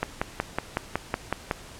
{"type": "click train", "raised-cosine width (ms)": 0.5, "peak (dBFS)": -9, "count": 9, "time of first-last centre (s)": [0.03, 1.511], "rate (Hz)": 5.4, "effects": ["pink hiss -45 dBFS RMS until 1.79 s", "low-pass 10000 Hz 12 dB/octave"]}